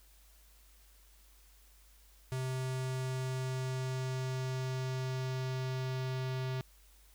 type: tone with low-pass filter sweep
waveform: square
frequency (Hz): 129.9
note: C3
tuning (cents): -12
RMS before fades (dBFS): -36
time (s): 2.32-6.61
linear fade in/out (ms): 0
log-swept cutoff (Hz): 10000 to 4300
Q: 1.3
effects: added 50 Hz sine -60 dBFS peak until 7.14 s + white hiss -65 dBFS RMS until 7.14 s